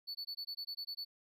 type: tone bursts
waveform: triangle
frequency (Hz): 4457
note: C#8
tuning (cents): +9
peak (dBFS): -38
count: 10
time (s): 0.07-1.05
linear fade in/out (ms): 20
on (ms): 80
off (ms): 20
effects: none